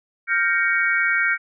sine chord, G half-diminished seventh, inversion third, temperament equal with one note detuned, 1396.9 / 1568 / 1864.7 / 2241 Hz, F6 / G6 / Bb6 / Db7, 0 / 0 / 0 / +18 cents, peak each -23 / -22 / -24 / -22 dBFS, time 0.27-1.38 s, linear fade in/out 50 ms, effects none

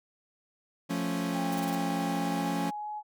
40% pulse chord, F augmented, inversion none, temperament equal, 174.61 / 220 / 277.2 Hz, F3 / A3 / C#4, 0 / 0 / 0 cents, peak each -32 / -35 / -32 dBFS, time 0.89-2.71 s, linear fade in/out 20 ms
sine tone with pitch glide, 802 to 843.8 Hz, G5 to G#5, +39 to +27 cents, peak -34 dBFS, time 1.32-3.03 s, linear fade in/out 50 ms, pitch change +88 cents, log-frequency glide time 2.08-2.89 s
white noise bursts, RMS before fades -42 dBFS, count 5, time 1.52-1.752 s, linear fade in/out 5 ms, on 28 ms, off 23 ms
effects none

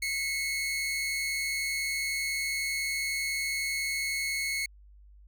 sawtooth tone pair together, 2042 / 2192 Hz, C7 / C#7, -43 / -20 cents, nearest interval minor second, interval 123 cents, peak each -36 / -26 dBFS, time 0.02-4.66 s, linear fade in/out 5 ms, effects added 50 Hz sine -51 dBFS peak until 5.27 s

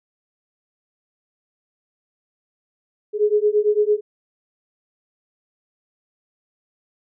sine beating tone pair, 415.3 / 424.2 Hz, G#4 / G#4, 0 / +37 cents, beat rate 8.9 Hz, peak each -18 dBFS, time 3.13-4.01 s, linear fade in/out 50 ms, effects none

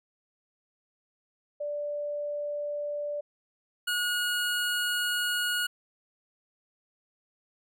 sine / 25% pulse tone pair in turn, 586 / 1447.1 Hz, D5 / F#6, -4 / -39 cents, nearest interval octave + major third, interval 1565 cents, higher second, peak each -30 / -23 dBFS, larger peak second, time 1.6-3.21 / 3.87-5.67 s, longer second, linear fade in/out 10 ms, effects none

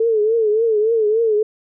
sine tone with vibrato, 440 Hz, A4, in tune, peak -13 dBFS, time 0-1.43 s, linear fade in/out 5 ms, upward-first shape triangle, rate 3.5 Hz, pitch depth 110 cents each way, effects none

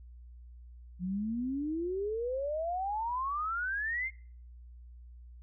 sine exponential sweep, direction up, 174.61 to 2161 Hz, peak -31 dBFS, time 0.99-4.11 s, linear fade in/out 50 ms, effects noise-tail reverb RT60 0.5 s tail -24 dB re dry + added 60 Hz sine -48 dBFS peak until 5.42 s

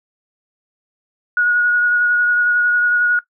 sine tone with vibrato, 1451 Hz, F#6, 34 cents flat, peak -12 dBFS, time 1.37-3.19 s, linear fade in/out 2 ms, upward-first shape sine, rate 11 Hz, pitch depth 12 cents each way, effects noise-tail reverb RT60 0.1 s tail -17 dB re dry

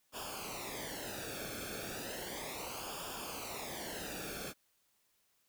pink noise with flanger, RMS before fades -43 dBFS, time 0.12-4.54 s, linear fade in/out 50 ms, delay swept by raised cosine 0.49 to 1.03 ms, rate 0.34 Hz, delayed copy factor -0.8, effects white hiss -75 dBFS RMS until 5.48 s

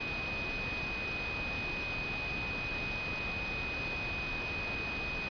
sine tone in noise, 2500 Hz, D#7, 8 cents sharp, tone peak -36 dBFS, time 0-5.29 s, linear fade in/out 10 ms, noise pink, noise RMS -39 dBFS, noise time 0-5.29 s, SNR 0 dB, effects resampled to 11025 Hz

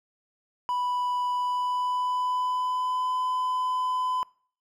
triangle tone with pitch glide, 987.8 to 1010.3 Hz, B5 to B5, 0 to +39 cents, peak -23 dBFS, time 0.69-4.23 s, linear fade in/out 0 ms, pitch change +39 cents, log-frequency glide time 1.31-3.12 s, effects noise-tail reverb RT60 0.5 s tail -24 dB re dry

